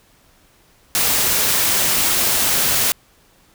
white noise, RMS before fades -17 dBFS, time 0.95-2.92 s, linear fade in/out 0 ms, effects pink hiss -54 dBFS RMS until 3.54 s

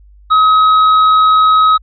sine tone with tanh clipping, 1272 Hz, D#6, 38 cents sharp, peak -7 dBFS, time 0.3-1.78 s, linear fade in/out 20 ms, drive 7 dB, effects added 50 Hz sine -39 dBFS peak until 1.82 s + resampled to 11025 Hz

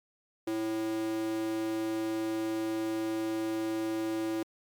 square tone with high-pass filter, 110 Hz, A2, in tune, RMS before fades -32 dBFS, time 0.47-4.43 s, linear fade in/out 5 ms, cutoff 360 Hz, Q 4.9, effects MP3 96 kbps

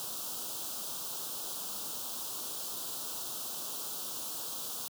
white band-stop noise, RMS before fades -39 dBFS, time 0-4.88 s, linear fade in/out 0 ms, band 1400 to 3000 Hz, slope 48 dB/octave, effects high-pass 150 Hz 12 dB/octave

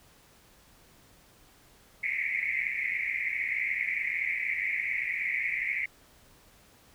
pink band-pass noise, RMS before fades -31 dBFS, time 2.03-5.86 s, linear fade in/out 10 ms, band 2000 to 2300 Hz, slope 96 dB/octave, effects pink hiss -59 dBFS RMS until 6.94 s

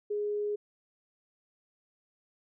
sine tone, 415.3 Hz, G#4, in tune, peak -29 dBFS, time 0.1-0.56 s, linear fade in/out 10 ms, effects none

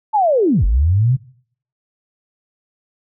sine linear two-way sweep, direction down then up, 891 to 43.47 to 135.9 Hz, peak -11 dBFS, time 0.13-1.17 s, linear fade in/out 20 ms, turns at 0.65 s, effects noise-tail reverb RT60 0.6 s tail -22 dB re dry

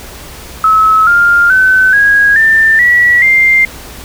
sine tone with pitch steps, 1293 / 1401.9 / 1520 / 1648 / 1786.8 / 1937.3 / 2100 Hz, E6 / F6 / F#6 / G#6 / A6 / B6 / C7, -34 / +6 / +46 / -14 / +26 / -34 / +6 cents, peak -4 dBFS, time 0.64-3.65 s, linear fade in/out 2 ms, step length 430 ms, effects added 60 Hz sine -35 dBFS peak until 4.04 s + pink hiss -30 dBFS RMS until 4.04 s

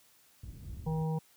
pink low-pass noise, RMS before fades -40 dBFS, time 0.43-1.04 s, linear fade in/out 5 ms, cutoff 100 Hz, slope 12 dB/octave
harmonic tone, 158.7 Hz, D#3, 35 cents sharp, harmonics 1 / 3 / 5 / 6, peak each -30 / -40 / -44 / -46 dBFS, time 0.86-1.19 s, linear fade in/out 10 ms
effects white hiss -64 dBFS RMS until 1.36 s + high-pass 60 Hz 12 dB/octave

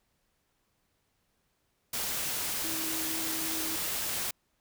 sine tone in noise, 321.5 Hz, E4, 43 cents flat, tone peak -39 dBFS, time 2.64-3.76 s, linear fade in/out 5 ms, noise white, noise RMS -33 dBFS, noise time 1.93-4.31 s, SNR -9 dB, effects pink hiss -75 dBFS RMS until 4.6 s

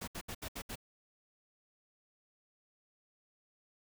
pink noise bursts, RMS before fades -42 dBFS, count 6, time 0.01-0.757 s, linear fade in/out 10 ms, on 67 ms, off 69 ms, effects none

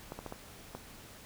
clicks, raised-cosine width 1 ms, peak -26 dBFS, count 5, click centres 0.121 / 0.19 / 0.263 / 0.324 / 0.75 s, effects pink hiss -52 dBFS RMS until 1.25 s

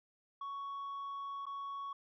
sine tone with dropouts, 1114 Hz, C#6, 8 cents sharp, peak -37 dBFS, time 0.41-1.93 s, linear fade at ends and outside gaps 5 ms, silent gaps 1.456-1.465 s, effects tanh soft clip ceiling -39 dBFS

